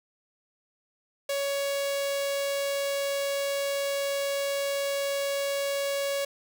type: tone with notch filter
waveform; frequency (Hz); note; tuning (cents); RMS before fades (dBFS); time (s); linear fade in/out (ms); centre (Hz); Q
sawtooth; 559; C#5; +14; -29; 1.29-6.25; 5; 1300; 1.4
effects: none